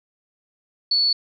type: tone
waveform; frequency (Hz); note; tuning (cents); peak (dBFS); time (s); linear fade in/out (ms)
sine; 4435; C#8; 0; -16; 0.91-1.13; 5
effects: none